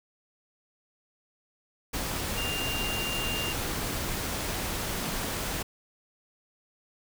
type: tone in noise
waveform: sine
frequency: 2794 Hz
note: F7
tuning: in tune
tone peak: -32 dBFS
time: 2.37-3.53 s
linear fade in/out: 10 ms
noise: pink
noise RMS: -32 dBFS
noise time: 1.93-5.63 s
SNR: -3 dB
effects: none